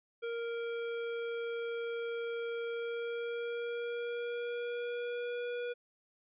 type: tone with pitch glide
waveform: square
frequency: 466.2 to 483.8 Hz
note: A#4 to B4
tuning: 0 to -36 cents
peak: -36 dBFS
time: 0.22-5.74 s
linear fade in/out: 20 ms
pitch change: +64 cents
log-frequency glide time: 2.69-5.47 s
effects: resampled to 8000 Hz